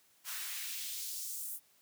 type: noise with high-pass filter sweep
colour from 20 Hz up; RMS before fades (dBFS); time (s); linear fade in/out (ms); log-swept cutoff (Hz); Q
white; -41; 0.24-1.6; 50; 1100 to 11000; 1.2
effects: white hiss -68 dBFS RMS until 1.81 s + high-pass 80 Hz 12 dB/octave